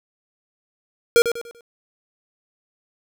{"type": "tone with echo", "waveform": "square", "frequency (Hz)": 470, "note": "A#4", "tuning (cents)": 14, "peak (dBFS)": -11, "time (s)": [1.16, 1.22], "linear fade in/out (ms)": 0, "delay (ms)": 97, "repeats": 4, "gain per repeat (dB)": -9, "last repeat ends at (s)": 1.608, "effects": []}